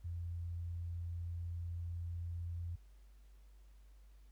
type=tone; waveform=sine; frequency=85.8 Hz; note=F2; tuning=30 cents flat; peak=-39 dBFS; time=0.04-2.76 s; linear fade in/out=10 ms; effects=added 50 Hz sine -57 dBFS peak until 4.31 s + pink hiss -75 dBFS RMS until 4.31 s